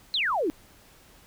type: exponential sweep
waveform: sine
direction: down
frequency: 4300 to 284.5 Hz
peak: -23 dBFS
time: 0.14-0.5 s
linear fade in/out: 0 ms
effects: pink hiss -55 dBFS RMS until 1.26 s